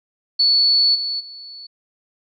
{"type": "tone with level steps", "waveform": "sine", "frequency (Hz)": 4435, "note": "C#8", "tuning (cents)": 0, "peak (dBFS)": [-12, -21, -34], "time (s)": [0.39, 1.67], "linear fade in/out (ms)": 10, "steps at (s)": [0.94, 1.19], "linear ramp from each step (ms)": 20, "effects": []}